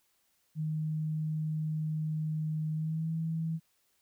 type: tone with pitch glide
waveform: sine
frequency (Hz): 155.56 to 162.07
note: D#3 to E3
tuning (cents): 0 to -29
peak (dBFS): -30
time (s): 0.55-3.6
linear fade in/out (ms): 50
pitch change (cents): +71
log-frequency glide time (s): 2.73-3.11
effects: white hiss -73 dBFS RMS until 4.01 s